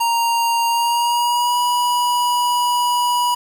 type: tone with pitch glide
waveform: square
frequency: 932.3 to 973.6 Hz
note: A#5 to B5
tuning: 0 to -25 cents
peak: -16 dBFS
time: 0-3.35 s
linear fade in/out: 10 ms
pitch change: +75 cents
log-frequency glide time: 0.68-1.59 s
effects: 7-bit